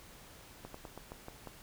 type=slowing click train; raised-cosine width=1 ms; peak=-30 dBFS; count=7; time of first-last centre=0.65-1.473 s; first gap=94 ms; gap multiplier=1.15; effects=pink hiss -55 dBFS RMS until 1.62 s